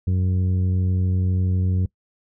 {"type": "harmonic tone", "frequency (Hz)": 92.2, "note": "F#2", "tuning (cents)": -6, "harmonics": [1, 2, 3, 4, 5], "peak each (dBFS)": [-18, -27, -38, -41, -42], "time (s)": [0.07, 1.86], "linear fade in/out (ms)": 5, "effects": ["noise-tail reverb RT60 0.1 s tail -22 dB re dry"]}